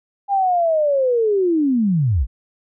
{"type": "linear sweep", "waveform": "sine", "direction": "down", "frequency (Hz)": [812, 47.45], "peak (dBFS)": -14, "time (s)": [0.28, 2.27], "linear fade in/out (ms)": 50, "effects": []}